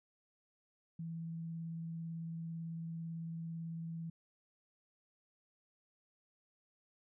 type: tone with vibrato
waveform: sine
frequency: 164.9 Hz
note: E3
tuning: 1 cent sharp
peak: -40 dBFS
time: 0.99-4.1 s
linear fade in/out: 5 ms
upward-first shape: sine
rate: 18 Hz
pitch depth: 11 cents each way
effects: none